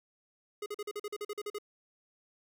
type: tone bursts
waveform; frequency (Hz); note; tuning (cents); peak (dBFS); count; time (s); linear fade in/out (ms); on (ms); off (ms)
square; 415.8; G#4; +2; -36; 12; 0.62-1.585; 5; 41; 43
effects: none